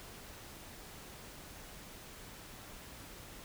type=silence; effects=pink hiss -51 dBFS RMS until 3.44 s